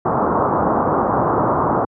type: low-pass noise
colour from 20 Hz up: white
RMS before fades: -17 dBFS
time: 0.05-1.85 s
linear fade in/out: 5 ms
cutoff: 1200 Hz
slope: 48 dB/octave
effects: high-pass 100 Hz 12 dB/octave